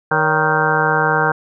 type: harmonic tone with a mistuned harmonic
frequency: 155.8 Hz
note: D#3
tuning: 3 cents sharp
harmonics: 1 / 2 / 3 / 4 / 5 / 6 / 7 / 8 / 9 / 10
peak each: -23 / -29 / -21 / -26 / -21 / -21 / -24 / -26 / -21 / -19 dBFS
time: 0.11-1.32 s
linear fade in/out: 5 ms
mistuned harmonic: 4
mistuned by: -150 cents
effects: none